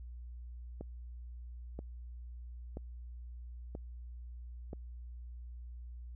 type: click train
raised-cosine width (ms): 2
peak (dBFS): -29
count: 5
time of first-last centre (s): 0.81-4.732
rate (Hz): 1.02
effects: added 60 Hz sine -44 dBFS peak until 6.15 s